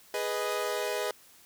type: chord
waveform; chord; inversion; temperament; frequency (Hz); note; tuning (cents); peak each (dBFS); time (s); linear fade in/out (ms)
sawtooth; G# minor; none; equal; 415.3 / 493.9 / 622.3; G#4 / B4 / D#5; 0 / 0 / 0; -30; 0.14-1.11; 2
effects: white hiss -57 dBFS RMS until 1.45 s